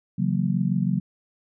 sine chord, F# dominant seventh, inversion second, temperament just, 138.75 / 166.5 / 185 / 231.2 Hz, C#3 / E3 / F#3 / A#3, +2 / +18 / 0 / -14 cents, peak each -26 / -29 / -23 / -29 dBFS, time 0.18-1 s, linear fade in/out 10 ms, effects none

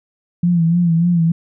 sine tone with vibrato, 170 Hz, F3, 46 cents flat, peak -11 dBFS, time 0.43-1.32 s, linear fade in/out 5 ms, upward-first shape sine, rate 3.4 Hz, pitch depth 64 cents each way, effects none

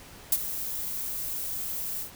violet noise with ADSR envelope, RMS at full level -20 dBFS, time 0.32-2.11 s, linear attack 4 ms, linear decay 44 ms, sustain -13 dB, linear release 110 ms, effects pink hiss -48 dBFS RMS until 2.15 s

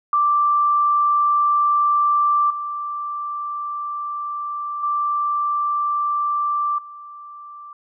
sine tone with level steps, 1174.7 Hz, D6, in tune, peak -14 / -24 / -18 / -35 dBFS, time 0.13-7.73 s, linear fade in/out 2 ms, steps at 2.5 / 4.83 / 6.78 s, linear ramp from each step 5 ms, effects none

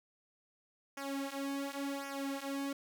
sawtooth tone with flanger, 277.2 Hz, C#4, in tune, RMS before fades -39 dBFS, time 0.97-2.73 s, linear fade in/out 5 ms, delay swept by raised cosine 0.24 to 5.14 ms, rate 0.91 Hz, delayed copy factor -0.9, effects none

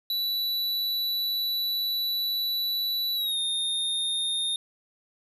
square tone with pitch glide, 3951 to 3665 Hz, B7 to A#7, 0 to -30 cents, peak -26 dBFS, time 0.1-4.56 s, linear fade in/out 2 ms, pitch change -130 cents, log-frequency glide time 3.15-3.38 s, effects none

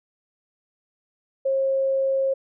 sine tone, 538 Hz, C5, 48 cents sharp, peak -19 dBFS, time 1.45-2.34 s, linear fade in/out 10 ms, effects none

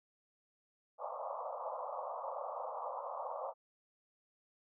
pink band-pass noise, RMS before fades -42 dBFS, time 0.98-3.54 s, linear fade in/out 50 ms, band 510 to 1200 Hz, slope 96 dB/octave, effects none

